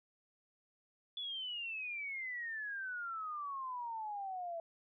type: exponential sweep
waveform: sine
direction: down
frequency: 3461 to 659.3 Hz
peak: -39 dBFS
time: 1.17-4.6 s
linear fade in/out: 2 ms
effects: none